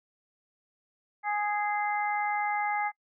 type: harmonic tone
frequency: 415.3 Hz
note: G#4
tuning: in tune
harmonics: 2 / 3 / 4 / 5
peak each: -28 / -37 / -38 / -34 dBFS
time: 1.23-2.92 s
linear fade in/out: 50 ms
effects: noise-tail reverb RT60 0.1 s tail -25 dB re dry